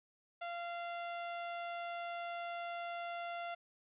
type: tone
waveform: sawtooth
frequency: 690 Hz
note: F5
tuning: 21 cents flat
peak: -36 dBFS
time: 0.41-3.55 s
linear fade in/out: 10 ms
effects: resampled to 8000 Hz + 12-bit